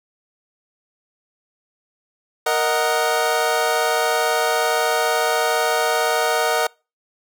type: chord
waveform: 25% pulse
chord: D# minor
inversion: second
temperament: equal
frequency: 466.2 / 622.3 / 740 Hz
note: A#4 / D#5 / F#5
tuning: 0 / 0 / 0 cents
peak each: -18 dBFS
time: 2.46-6.67 s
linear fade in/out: 5 ms
effects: noise-tail reverb RT60 0.3 s tail -26 dB re dry